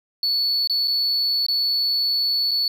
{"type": "tone with dropouts", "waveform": "sine", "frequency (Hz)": 4435, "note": "C#8", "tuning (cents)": 0, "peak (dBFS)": -16, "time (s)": [0.23, 2.68], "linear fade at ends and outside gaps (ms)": 2, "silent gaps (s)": [[0.674, 0.697], [0.875, 0.879], [1.465, 1.484], [2.51, 2.514]], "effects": ["tanh soft clip ceiling -17 dBFS", "9-bit"]}